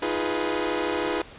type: chord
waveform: sawtooth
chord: F half-diminished seventh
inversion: third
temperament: equal with one note detuned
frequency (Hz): 316.2 / 349.2 / 415.3 / 493.9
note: Eb4 / F4 / Ab4 / Cb5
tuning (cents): +28 / 0 / 0 / 0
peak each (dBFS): -26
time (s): 0.02-1.22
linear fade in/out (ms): 5
effects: pink hiss -45 dBFS RMS until 1.38 s + resampled to 8000 Hz